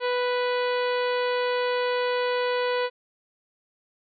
harmonic tone with a mistuned harmonic, 493.9 Hz, B4, in tune, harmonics 1 / 2 / 3 / 4 / 5 / 6 / 7 / 8 / 9, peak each -24 / -30 / -34 / -36 / -38 / -40 / -41 / -42 / -43 dBFS, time 0-2.9 s, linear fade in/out 50 ms, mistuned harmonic 7, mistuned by -24 cents, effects none

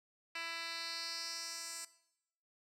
10% pulse tone with band-pass filter sweep, 332.5 Hz, E4, 15 cents sharp, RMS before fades -43 dBFS, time 0.35-1.85 s, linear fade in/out 5 ms, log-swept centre 3000 to 7500 Hz, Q 2.8, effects noise-tail reverb RT60 0.8 s tail -18 dB re dry

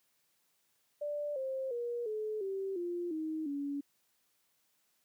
sine tone with pitch steps, 587.3 / 529.3 / 477 / 429.9 / 387.5 / 349.2 / 314.7 / 283.6 Hz, D5 / C5 / A#4 / A4 / G4 / F4 / D#4 / C#4, 0 / +20 / +40 / -40 / -20 / 0 / +20 / +40 cents, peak -34 dBFS, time 1.01-3.81 s, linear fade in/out 10 ms, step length 350 ms, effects white hiss -75 dBFS RMS until 5.04 s + high-pass 80 Hz 12 dB/octave

